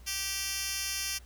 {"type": "tone with high-pass filter", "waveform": "10% pulse", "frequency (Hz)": 390, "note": "G4", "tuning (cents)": -9, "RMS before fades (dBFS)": -34, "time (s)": [0.06, 1.19], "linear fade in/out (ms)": 20, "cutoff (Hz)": 3900, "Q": 1.4, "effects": ["added 60 Hz sine -49 dBFS peak until 1.25 s", "pink hiss -60 dBFS RMS until 1.25 s"]}